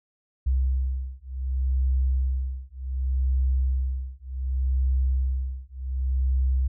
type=beating tone pair; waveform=sine; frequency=64.7 / 65.37 Hz; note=C2 / C2; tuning=-19 / -1 cents; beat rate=0.67 Hz; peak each=-25 dBFS; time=0.46-6.68 s; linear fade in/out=10 ms; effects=none